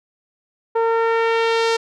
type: tone with low-pass filter sweep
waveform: sawtooth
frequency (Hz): 456.1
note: A#4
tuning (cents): -38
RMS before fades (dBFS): -18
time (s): 0.75-1.77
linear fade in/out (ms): 10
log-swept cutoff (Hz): 990 to 5700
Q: 1.2
effects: none